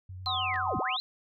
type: tone with vibrato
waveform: sine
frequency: 92.5 Hz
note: F#2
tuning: in tune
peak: -39 dBFS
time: 0.09-0.75 s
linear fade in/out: 5 ms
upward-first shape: triangle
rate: 9.7 Hz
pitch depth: 31 cents each way
type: linear two-way sweep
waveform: sine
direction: down then up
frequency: 4186 to 58.1 to 4186 Hz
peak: -30 dBFS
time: 0.26-1 s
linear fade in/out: 0 ms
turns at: 0.78 s
type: chord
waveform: sine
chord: C diminished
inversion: second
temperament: just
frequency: 753.5 / 1046.5 / 1255.8 Hz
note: Gb5 / C6 / Eb6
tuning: +31 / 0 / +16 cents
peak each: -34 / -34 / -36 dBFS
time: 0.26-0.97 s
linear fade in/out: 10 ms
type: clicks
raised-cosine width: 0.3 ms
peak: -29 dBFS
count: 2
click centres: 0.542 / 0.559 s
effects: none